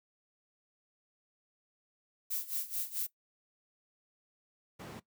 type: noise with tremolo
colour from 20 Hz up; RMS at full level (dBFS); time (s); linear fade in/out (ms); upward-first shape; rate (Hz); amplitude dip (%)
violet; -34; 2.3-3.07; 10; sine; 4.6; 85
type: noise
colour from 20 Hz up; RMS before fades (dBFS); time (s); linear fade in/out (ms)
brown; -39; 4.79-5; 10
effects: noise-tail reverb RT60 0.1 s tail -18 dB re dry + high-pass 200 Hz 12 dB/octave